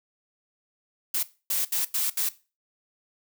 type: noise bursts at uneven times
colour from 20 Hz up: blue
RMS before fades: -26 dBFS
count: 5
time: 1.14-1.23 / 1.5-1.65 / 1.72-1.85 / 1.94-2.1 / 2.17-2.29 s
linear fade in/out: 5 ms
effects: noise-tail reverb RT60 0.3 s tail -17 dB re dry